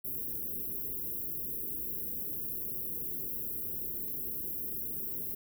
white band-stop noise, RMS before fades -37 dBFS, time 0.04-5.35 s, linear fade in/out 10 ms, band 460 to 12000 Hz, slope 48 dB/octave, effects none

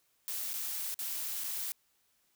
blue noise with dropouts, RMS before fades -37 dBFS, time 0.28-1.72 s, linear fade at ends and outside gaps 0 ms, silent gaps 0.533-0.539 / 0.942-0.99 / 1.437-1.442 s, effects white hiss -73 dBFS RMS until 2.35 s

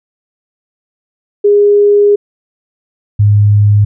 sine tone pair in turn, 409.9 / 103.49 Hz, G#4 / G#2, -23 / -6 cents, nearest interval 2 octaves, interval 2383 cents, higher first, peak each -4 dBFS, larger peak neither, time 1.44-2.16 / 3.19-3.85 s, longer first, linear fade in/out 10 ms, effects none

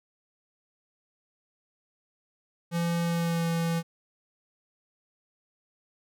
square tone with pitch glide, 170 to 166.98 Hz, F3 to E3, -46 to +23 cents, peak -26 dBFS, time 2.71-3.83 s, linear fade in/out 50 ms, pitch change -31 cents, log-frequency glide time 3.03-3.48 s, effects none

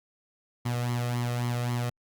sawtooth tone with flanger, 121.2 Hz, B2, 32 cents flat, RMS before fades -29 dBFS, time 0.65-1.9 s, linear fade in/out 10 ms, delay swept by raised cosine 0.95 to 1.61 ms, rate 3.7 Hz, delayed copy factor +0.65, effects Opus 48 kbps

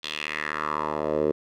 10% pulse tone with band-pass filter sweep, 76 Hz, D#2, 40 cents flat, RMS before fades -28 dBFS, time 0.03-1.32 s, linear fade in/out 10 ms, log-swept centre 3600 to 420 Hz, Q 3, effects none

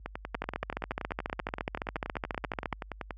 two click trains, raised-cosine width 0.5 ms, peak -16 / -20 dBFS, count 35 / 33, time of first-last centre 0.35-2.728 / 0.06-3.108 s, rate 14.3 / 10.5 Hz, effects added 50 Hz sine -41 dBFS peak until 3.17 s + high-pass 60 Hz 12 dB/octave

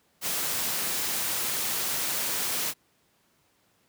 white noise, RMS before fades -29 dBFS, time 0.21-2.74 s, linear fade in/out 50 ms, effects pink hiss -67 dBFS RMS until 3.88 s + high-pass 100 Hz 12 dB/octave

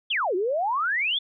sine exponential two-way sweep, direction down then up, 3572 to 346 to 3572 Hz, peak -22 dBFS, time 0.1-1.19 s, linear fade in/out 10 ms, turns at 0.35 s, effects none

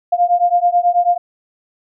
sine beating tone pair, 698.5 / 707.7 Hz, F5 / F5, 0 / +23 cents, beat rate 9.2 Hz, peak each -14 dBFS, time 0.12-1.18 s, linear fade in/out 10 ms, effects none

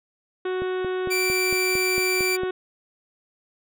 harmonic tone, 370 Hz, F#4, in tune, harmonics 1 / 2 / 3 / 4 / 5 / 6 / 7 / 8 / 9 / 10, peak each -24 / -38 / -38 / -37 / -43 / -48 / -47 / -50 / -48 / -49 dBFS, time 0.45-2.51 s, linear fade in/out 5 ms
click train, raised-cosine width 2 ms, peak -19 dBFS, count 9, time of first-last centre 0.62-2.434 s, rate 4.41 Hz
sawtooth tone, 2342 Hz, D7, 5 cents flat, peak -19 dBFS, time 1.1-2.37 s, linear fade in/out 20 ms
effects none

